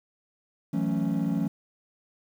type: chord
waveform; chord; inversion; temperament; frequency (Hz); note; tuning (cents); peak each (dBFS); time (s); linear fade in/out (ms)
triangle; F# minor seventh; third; equal; 164.81 / 185 / 220 / 277.2; E3 / F#3 / A3 / C#4; 0 / 0 / 0 / 0; -27; 0.73-1.48; 10
effects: tanh soft clip ceiling -17 dBFS + 9-bit